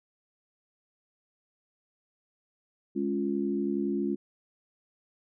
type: chord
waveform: sine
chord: Db major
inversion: second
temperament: equal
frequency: 207.7 / 277.2 / 349.2 Hz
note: Ab3 / Db4 / F4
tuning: 0 / 0 / 0 cents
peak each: -31 / -31 / -31 dBFS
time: 2.95-4.16 s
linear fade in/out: 20 ms
effects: none